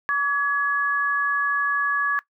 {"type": "tone pair together", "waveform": "sine", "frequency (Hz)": [1141.9, 1686], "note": ["D6", "G#6"], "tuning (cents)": [-49, 26], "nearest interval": "perfect fifth", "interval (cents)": 675, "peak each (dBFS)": [-23, -21], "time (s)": [0.09, 2.19], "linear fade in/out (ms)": 0, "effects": ["noise-tail reverb RT60 0.1 s tail -19 dB re dry"]}